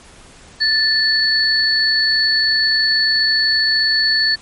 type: tone pair together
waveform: sine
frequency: 1760 / 4435 Hz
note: A6 / C#8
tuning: 0 / 0 cents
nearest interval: octave + major third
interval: 1600 cents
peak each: -17 / -14 dBFS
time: 0.6-4.36 s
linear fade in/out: 20 ms
effects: pink hiss -43 dBFS RMS until 4.41 s + MP3 48 kbps